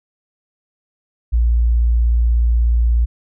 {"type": "tone", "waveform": "sine", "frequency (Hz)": 58.27, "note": "A#1", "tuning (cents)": 0, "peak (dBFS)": -11, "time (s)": [1.32, 3.06], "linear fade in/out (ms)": 20, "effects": []}